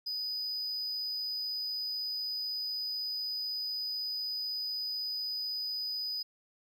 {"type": "tone", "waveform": "triangle", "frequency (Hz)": 4978, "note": "D#8", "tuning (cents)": 0, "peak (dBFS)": -32, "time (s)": [0.06, 6.23], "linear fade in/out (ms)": 10, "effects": []}